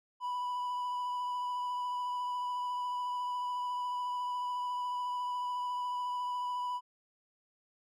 triangle tone with vibrato, 987.8 Hz, B5, in tune, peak -31 dBFS, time 0.2-6.81 s, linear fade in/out 50 ms, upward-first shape triangle, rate 14 Hz, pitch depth 16 cents each way, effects none

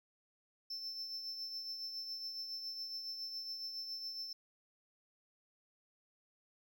triangle tone with tremolo, 5320 Hz, E8, 15 cents sharp, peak -38 dBFS, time 0.7-4.33 s, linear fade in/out 5 ms, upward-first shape triangle, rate 7.2 Hz, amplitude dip 50%, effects 13-bit

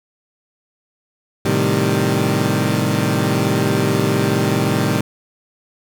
20% pulse chord, A half-diminished seventh, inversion none, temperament equal, 110 / 130.81 / 155.56 / 196 Hz, A2 / C3 / Eb3 / G3, 0 / 0 / 0 / 0 cents, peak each -16 dBFS, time 1.45-5.01 s, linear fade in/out 5 ms, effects none

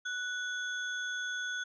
sine tone with sample-and-hold, 1480 Hz, F#6, in tune, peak -33 dBFS, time 0.05-1.64 s, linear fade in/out 10 ms, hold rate 4900 Hz, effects resampled to 16000 Hz

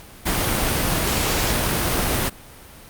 pink noise, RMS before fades -21 dBFS, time 0.25-2.3 s, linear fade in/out 20 ms, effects pink hiss -43 dBFS RMS until 2.89 s + Opus 48 kbps

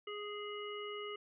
harmonic tone, 415.3 Hz, G#4, in tune, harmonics 1 / 3 / 5 / 7, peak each -43 / -47 / -50 / -48 dBFS, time 0.07-1.16 s, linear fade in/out 5 ms, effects none

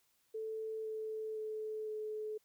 sine tone with pitch steps, 440.1 / 436.6 / 433 / 429.6 Hz, A4 / A4 / A4 / A4, 0 / -13 / -28 / -41 cents, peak -38 dBFS, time 0.34-2.38 s, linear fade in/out 10 ms, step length 510 ms, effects white hiss -75 dBFS RMS until 2.44 s

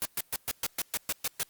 white noise bursts, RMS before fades -30 dBFS, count 10, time 0.02-1.43 s, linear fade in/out 0 ms, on 33 ms, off 120 ms, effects white hiss -63 dBFS RMS until 1.49 s + Opus 32 kbps

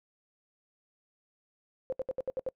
sine tone bursts, 522 Hz, C5, 4 cents flat, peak -29 dBFS, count 7, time 1.9-2.488 s, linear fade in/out 0 ms, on 24 ms, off 70 ms, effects noise-tail reverb RT60 0.1 s tail -26 dB re dry

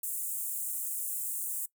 pink high-pass noise, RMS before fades -35 dBFS, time 0.03-1.66 s, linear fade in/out 5 ms, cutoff 7800 Hz, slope 48 dB/octave, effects noise-tail reverb RT60 0.1 s tail -21 dB re dry

